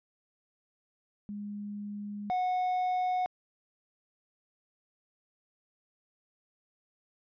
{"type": "tone pair in turn", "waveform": ["sine", "triangle"], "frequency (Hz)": [205.6, 732.7], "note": ["G#3", "F#5"], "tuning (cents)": [-17, -17], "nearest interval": "octave + minor seventh", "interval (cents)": 2200, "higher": "second", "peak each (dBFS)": [-36, -25], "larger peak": "second", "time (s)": [[1.29, 2.3], [2.3, 3.26]], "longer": "first", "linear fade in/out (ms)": 0, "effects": ["resampled to 11025 Hz"]}